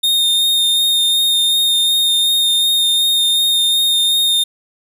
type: tone with vibrato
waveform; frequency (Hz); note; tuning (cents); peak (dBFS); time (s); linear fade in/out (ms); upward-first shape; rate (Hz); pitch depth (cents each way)
45% pulse; 3671; A#7; -27; -11; 0.03-4.44; 10; sine; 2.7; 15
effects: none